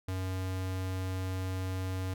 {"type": "tone", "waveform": "square", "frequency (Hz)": 93.5, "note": "F#2", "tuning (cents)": 19, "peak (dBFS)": -33, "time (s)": [0.08, 2.14], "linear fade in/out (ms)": 5, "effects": []}